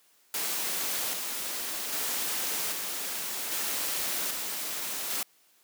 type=noise with tremolo; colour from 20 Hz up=white; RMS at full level=-31 dBFS; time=0.34-5.23 s; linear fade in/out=2 ms; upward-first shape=square; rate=0.63 Hz; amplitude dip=30%; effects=white hiss -64 dBFS RMS until 5.63 s + high-pass 200 Hz 12 dB/octave